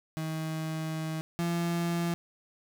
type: tone pair in turn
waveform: 35% pulse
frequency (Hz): 158.8 / 170.54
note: D#3 / F3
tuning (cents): +36 / -41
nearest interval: minor second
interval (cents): 123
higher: second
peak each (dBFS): -30 / -26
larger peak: second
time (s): 0.17-1.21 / 1.39-2.14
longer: first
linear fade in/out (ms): 0
effects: none